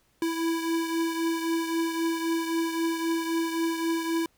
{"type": "beating tone pair", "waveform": "square", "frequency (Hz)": [329.6, 333.4], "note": ["E4", "E4"], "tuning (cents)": [0, 20], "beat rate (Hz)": 3.8, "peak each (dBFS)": [-27, -34], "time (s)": [0.22, 4.26], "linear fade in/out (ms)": 2, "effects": ["pink hiss -67 dBFS RMS until 4.37 s"]}